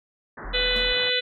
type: low-pass noise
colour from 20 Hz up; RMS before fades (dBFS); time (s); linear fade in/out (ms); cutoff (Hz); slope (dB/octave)
white; -39; 0.37-1.1; 5; 1900; 96
type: tone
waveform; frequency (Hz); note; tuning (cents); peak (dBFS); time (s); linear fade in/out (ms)
sine; 41.74; E1; +22; -31; 0.44-0.94; 20
type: harmonic tone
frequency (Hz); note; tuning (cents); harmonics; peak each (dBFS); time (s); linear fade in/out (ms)
498; B4; +14; 1 / 3 / 4 / 5 / 6 / 7 / 8; -28 / -31 / -29 / -31 / -28 / -27 / -28; 0.53-1.21; 20
type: tone with exponential decay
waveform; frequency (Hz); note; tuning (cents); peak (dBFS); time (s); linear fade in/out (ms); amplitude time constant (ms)
square; 227.5; A#3; -42; -33; 0.76-0.98; 0; 46
effects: none